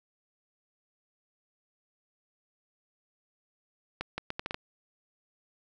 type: accelerating click train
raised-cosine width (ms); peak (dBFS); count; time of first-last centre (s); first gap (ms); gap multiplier
0.3; -17; 7; 4.01-4.544; 170; 0.73
effects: none